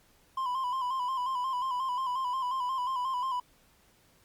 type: tone with vibrato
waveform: triangle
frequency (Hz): 1021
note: C6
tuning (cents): -43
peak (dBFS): -27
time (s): 0.37-3.4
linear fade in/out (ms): 5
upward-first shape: square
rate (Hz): 5.6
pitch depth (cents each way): 55
effects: pink hiss -64 dBFS RMS until 4.24 s + Opus 48 kbps